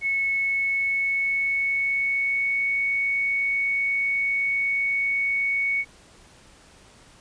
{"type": "tone with pitch glide", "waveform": "sine", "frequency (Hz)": [2200, 2223], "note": ["C#7", "C#7"], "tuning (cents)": [-14, 4], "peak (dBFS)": -21, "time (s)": [0.01, 5.85], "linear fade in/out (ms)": 50, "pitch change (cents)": 18, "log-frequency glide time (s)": [0.32, 2.79], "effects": ["pink hiss -52 dBFS RMS until 7.2 s", "resampled to 22050 Hz"]}